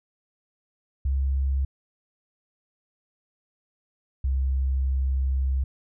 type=tone pair in turn; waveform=sine; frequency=67.6 / 66.29 Hz; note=C#2 / C2; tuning=-43 / +23 cents; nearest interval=unison; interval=34 cents; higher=first; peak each=-21 / -21 dBFS; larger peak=neither; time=1.05-1.65 / 4.24-5.64 s; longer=second; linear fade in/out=5 ms; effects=none